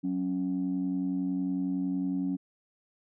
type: tone pair together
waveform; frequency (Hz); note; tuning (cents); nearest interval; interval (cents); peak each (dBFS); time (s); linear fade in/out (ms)
sine; 185 / 275.9; F#3 / C#4; 0 / -8; perfect fifth; 692; -31 / -28; 0.03-2.37; 20
effects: tanh soft clip ceiling -22 dBFS